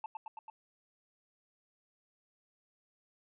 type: tone with echo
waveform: triangle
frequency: 880 Hz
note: A5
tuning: in tune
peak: -35 dBFS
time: 0.04-0.06 s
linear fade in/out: 2 ms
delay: 110 ms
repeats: 4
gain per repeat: -2 dB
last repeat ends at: 0.5 s
effects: resampled to 8000 Hz